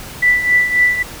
sine tone with tremolo, 1975.5 Hz, B6, in tune, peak -7 dBFS, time 0.22-1.03 s, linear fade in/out 10 ms, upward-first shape triangle, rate 3.7 Hz, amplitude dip 75%, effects pink hiss -32 dBFS RMS until 1.2 s

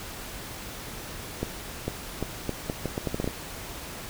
accelerating click train, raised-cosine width 2 ms, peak -14 dBFS, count 12, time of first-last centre 1.43-3.276 s, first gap 450 ms, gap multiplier 0.77, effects pink hiss -39 dBFS RMS until 4.09 s

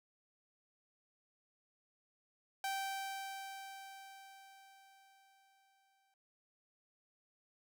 sawtooth tone with exponential decay, 779 Hz, G5, 11 cents flat, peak -32 dBFS, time 2.64-6.14 s, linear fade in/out 2 ms, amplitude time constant 760 ms, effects none

